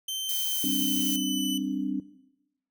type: tone with pitch glide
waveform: sawtooth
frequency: 3104 to 2993 Hz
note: G7 to F#7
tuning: -18 to +19 cents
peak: -27 dBFS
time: 0.08-1.58 s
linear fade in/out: 5 ms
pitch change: -63 cents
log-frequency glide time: 0.47-1.41 s
type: noise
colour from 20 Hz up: violet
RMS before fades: -31 dBFS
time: 0.29-1.16 s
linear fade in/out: 0 ms
type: chord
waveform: sine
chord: G suspended fourth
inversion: none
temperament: just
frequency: 196 / 261.3 / 294 Hz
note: G3 / C4 / D4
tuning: 0 / -2 / +2 cents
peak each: -34 / -30 / -30 dBFS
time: 0.64-2 s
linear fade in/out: 2 ms
effects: noise-tail reverb RT60 0.9 s tail -17 dB re dry